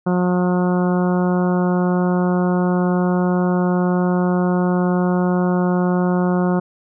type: harmonic tone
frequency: 179.9 Hz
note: F#3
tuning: 48 cents flat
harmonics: 1 / 2 / 3 / 4 / 5 / 6 / 7 / 8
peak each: -16 / -22 / -26 / -28 / -30 / -32 / -33 / -34 dBFS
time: 0.06-6.6 s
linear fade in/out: 10 ms
effects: none